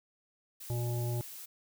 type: noise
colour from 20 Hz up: blue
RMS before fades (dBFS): -46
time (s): 0.6-1.46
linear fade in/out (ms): 10
type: harmonic tone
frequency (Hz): 120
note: B2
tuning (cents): -49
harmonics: 1 / 3 / 5 / 7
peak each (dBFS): -31 / -41 / -45 / -48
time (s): 0.7-1.21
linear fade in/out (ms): 0
effects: none